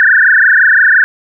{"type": "tone with frequency modulation", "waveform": "sine", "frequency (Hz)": 1646, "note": "G#6", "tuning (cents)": -16, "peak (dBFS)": -4, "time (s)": [0, 1.04], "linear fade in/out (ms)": 0, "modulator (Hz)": 25.8, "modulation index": 6.8, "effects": []}